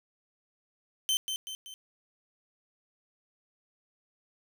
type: tone with echo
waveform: sawtooth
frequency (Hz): 3086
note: G7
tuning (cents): -28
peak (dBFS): -22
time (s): 1.09-1.17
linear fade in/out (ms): 0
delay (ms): 190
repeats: 3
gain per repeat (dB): -6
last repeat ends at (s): 1.74
effects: none